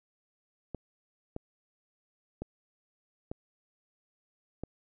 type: clicks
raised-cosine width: 2 ms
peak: -23 dBFS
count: 5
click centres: 0.747 / 1.364 / 2.42 / 3.315 / 4.636 s
effects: none